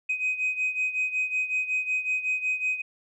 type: beating tone pair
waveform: sine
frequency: 2511 / 2516.4 Hz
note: D#7 / D#7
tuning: +15 / +19 cents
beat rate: 5.4 Hz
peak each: -25 / -29 dBFS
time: 0.09-2.82 s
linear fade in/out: 10 ms
effects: tanh soft clip ceiling -20 dBFS